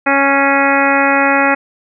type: harmonic tone with a mistuned harmonic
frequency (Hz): 277.2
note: C#4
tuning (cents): 0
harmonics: 1 / 2 / 3 / 4 / 5 / 6 / 7 / 8 / 9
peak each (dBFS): -17 / -17 / -16 / -21 / -17 / -19 / -18 / -22 / -20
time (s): 0.06-1.55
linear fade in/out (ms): 10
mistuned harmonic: 8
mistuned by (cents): -32
effects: none